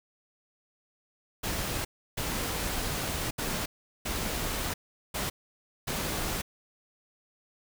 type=noise bursts at uneven times; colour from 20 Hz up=pink; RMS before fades=-32 dBFS; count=6; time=1.43-1.85 / 2.17-3.31 / 3.38-3.66 / 4.05-4.74 / 5.14-5.3 / 5.87-6.42 s; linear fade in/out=10 ms; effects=none